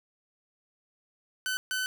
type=tone bursts at uneven times; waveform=sawtooth; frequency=1514 Hz; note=F#6; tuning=39 cents sharp; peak=-25 dBFS; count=2; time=1.46-1.57 / 1.71-1.86 s; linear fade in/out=0 ms; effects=none